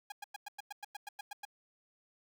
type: tone bursts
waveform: sawtooth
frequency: 820 Hz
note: G#5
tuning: 22 cents flat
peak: -37 dBFS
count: 12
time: 0.1-1.452 s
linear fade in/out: 5 ms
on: 21 ms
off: 100 ms
effects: 11-bit